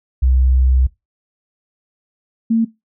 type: tone pair in turn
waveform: sine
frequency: 64.2 / 226.7 Hz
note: C2 / A#3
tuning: -32 / -48 cents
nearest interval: octave + minor seventh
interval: 2184 cents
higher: second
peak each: -10 / -11 dBFS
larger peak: first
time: 0.22-0.87 / 2.5-2.65 s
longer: first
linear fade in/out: 10 ms
effects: noise-tail reverb RT60 0.2 s tail -20 dB re dry